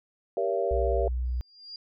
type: chord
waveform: sine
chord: G diminished seventh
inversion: none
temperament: just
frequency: 392 / 470.4 / 564.5 / 677.4 Hz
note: G4 / Bb4 / Db5 / Fb5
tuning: 0 / +16 / +31 / +47 cents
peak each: -30 dBFS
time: 0.37-1.08 s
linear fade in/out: 2 ms
type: tone with vibrato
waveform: sine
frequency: 61.5 Hz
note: B1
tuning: 7 cents flat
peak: -26 dBFS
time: 0.71-1.41 s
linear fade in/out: 0 ms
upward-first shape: sine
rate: 2.4 Hz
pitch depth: 9 cents each way
type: tone with exponential growth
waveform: sine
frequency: 4798 Hz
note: D8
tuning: 36 cents sharp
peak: -36 dBFS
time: 1.25-1.76 s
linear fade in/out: 2 ms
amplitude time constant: 110 ms
effects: none